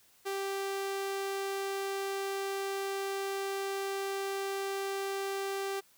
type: tone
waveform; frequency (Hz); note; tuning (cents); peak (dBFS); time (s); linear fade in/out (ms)
sawtooth; 392; G4; 0; -29; 0.25-5.81; 20
effects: white hiss -64 dBFS RMS until 5.97 s